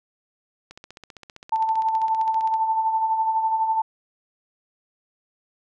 click train, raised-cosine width 0.2 ms, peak -24 dBFS, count 29, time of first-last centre 0.71-2.54 s, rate 15.3 Hz
sine tone with tremolo, 887 Hz, A5, 14 cents sharp, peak -17 dBFS, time 1.52-3.82 s, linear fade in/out 5 ms, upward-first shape sine, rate 12 Hz, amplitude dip 50%
effects none

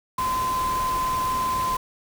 sine tone in noise, 1029 Hz, C6, 29 cents flat, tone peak -22 dBFS, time 0.18-1.77 s, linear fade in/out 5 ms, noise pink, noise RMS -33 dBFS, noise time 0.18-1.77 s, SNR +8 dB, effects none

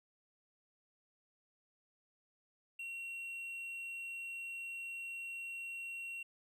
triangle tone, 2736 Hz, F7, 36 cents flat, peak -40 dBFS, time 2.79-6.23 s, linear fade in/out 5 ms, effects none

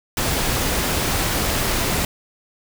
pink noise, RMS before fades -21 dBFS, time 0.17-2.05 s, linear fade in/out 2 ms, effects none

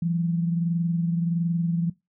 sine tone pair together, 168.55 / 190 Hz, E3 / F#3, +39 / +46 cents, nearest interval major second, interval 207 cents, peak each -22 / -33 dBFS, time 0.02-1.9 s, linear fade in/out 5 ms, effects noise-tail reverb RT60 0.2 s tail -20 dB re dry

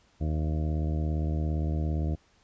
harmonic tone with a mistuned harmonic, 77.5 Hz, D#2, 6 cents flat, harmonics 1 / 2 / 3 / 4 / 5 / 6 / 7 / 8 / 9, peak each -27 / -32 / -39 / -38 / -45 / -48 / -46 / -49 / -46 dBFS, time 0.2-2.16 s, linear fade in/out 20 ms, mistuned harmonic 9, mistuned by -23 cents, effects pink hiss -64 dBFS RMS until 2.43 s + resampled to 16000 Hz

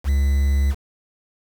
triangle tone with quantisation, 69.3 Hz, C#2, in tune, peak -13 dBFS, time 0.04-0.75 s, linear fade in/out 50 ms, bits 6, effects none

